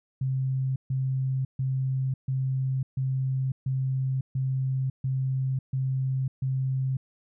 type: tone bursts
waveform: sine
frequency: 132 Hz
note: C3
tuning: 16 cents sharp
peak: -24 dBFS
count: 10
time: 0.21-6.97 s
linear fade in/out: 5 ms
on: 550 ms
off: 140 ms
effects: none